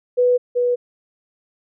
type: tone pair in turn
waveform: sine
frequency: 493.9 / 489.1 Hz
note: B4 / B4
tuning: 0 / -17 cents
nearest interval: unison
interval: 17 cents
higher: first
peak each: -12 / -15 dBFS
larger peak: first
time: 0.17-0.38 / 0.55-0.76 s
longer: neither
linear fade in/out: 20 ms
effects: none